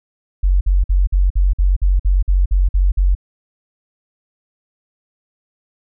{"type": "tone bursts", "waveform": "sine", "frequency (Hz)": 46.25, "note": "F#1", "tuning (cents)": 0, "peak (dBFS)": -10, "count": 12, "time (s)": [0.43, 3.151], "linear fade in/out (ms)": 10, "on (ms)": 180, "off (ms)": 51, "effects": []}